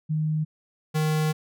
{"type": "tone pair in turn", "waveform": ["sine", "square"], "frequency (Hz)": [155, 155], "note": ["D#3", "D#3"], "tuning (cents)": [-6, -6], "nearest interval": "unison", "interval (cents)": 0, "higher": "neither", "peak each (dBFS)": -22, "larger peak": "neither", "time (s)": [[0.09, 0.45], [0.94, 1.33]], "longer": "second", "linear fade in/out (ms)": 20, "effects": []}